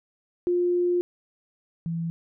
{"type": "tone pair in turn", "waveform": "sine", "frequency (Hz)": [353.4, 166.49], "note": ["F4", "E3"], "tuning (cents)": [21, 18], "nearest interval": "octave + minor second", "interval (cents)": 1303, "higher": "first", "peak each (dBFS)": [-20, -26], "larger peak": "first", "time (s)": [[0.47, 1.01], [1.86, 2.1]], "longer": "first", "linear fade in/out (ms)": 0, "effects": []}